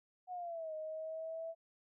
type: exponential two-way sweep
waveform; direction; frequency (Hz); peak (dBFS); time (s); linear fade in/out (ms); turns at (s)
sine; down then up; 740 to 622.3 to 660; -40; 0.27-1.55; 50; 0.74
effects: none